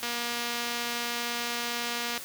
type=click train; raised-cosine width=0.2 ms; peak=-15 dBFS; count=512; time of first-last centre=0.03-2.177 s; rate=238 Hz; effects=white hiss -41 dBFS RMS until 2.24 s + high-pass 80 Hz 12 dB/octave